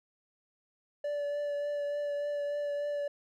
triangle tone with vibrato, 580 Hz, D5, 22 cents flat, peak -29 dBFS, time 1.04-3.08 s, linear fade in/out 5 ms, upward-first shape triangle, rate 3.4 Hz, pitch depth 17 cents each way, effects none

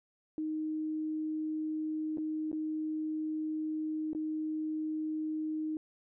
sine tone with dropouts, 311.1 Hz, D#4, in tune, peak -32 dBFS, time 0.38-5.77 s, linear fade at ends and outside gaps 1 ms, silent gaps 2.173-2.182 / 2.516-2.529 / 4.132-4.149 s, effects none

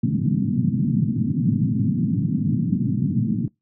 white band-pass noise, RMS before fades -21 dBFS, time 0.03-3.48 s, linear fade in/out 5 ms, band 110 to 250 Hz, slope 48 dB/octave, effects noise-tail reverb RT60 0.2 s tail -26 dB re dry

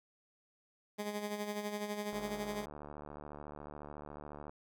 15% pulse tone with tremolo, 207.7 Hz, G#3, in tune, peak -29 dBFS, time 0.98-2.66 s, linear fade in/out 20 ms, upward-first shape sine, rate 12 Hz, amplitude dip 55%
click train, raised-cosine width 1 ms, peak -33 dBFS, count 176, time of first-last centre 2.13-4.495 s, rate 74 Hz
effects none

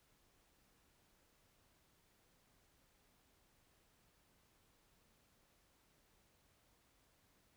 silence, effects pink hiss -74 dBFS RMS until 7.56 s

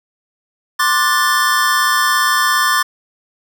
square chord, D dominant seventh, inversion third, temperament just, 1057.2 / 1174.7 / 1468.3 / 1762 Hz, C6 / D6 / F#6 / A6, +18 / 0 / -14 / +2 cents, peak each -19 / -18 / -23 / -17 dBFS, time 0.79-2.83 s, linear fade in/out 10 ms, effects none

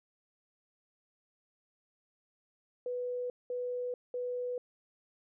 sine tone bursts, 493.9 Hz, B4, in tune, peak -33 dBFS, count 3, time 2.86-4.58 s, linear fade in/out 2 ms, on 440 ms, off 200 ms, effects none

